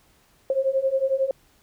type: beating tone pair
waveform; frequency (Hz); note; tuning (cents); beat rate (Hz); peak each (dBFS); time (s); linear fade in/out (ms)
sine; 528 / 539; C5 / C#5; +16 / -49; 11; -24 / -22; 0.5-1.31; 2
effects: pink hiss -60 dBFS RMS until 1.62 s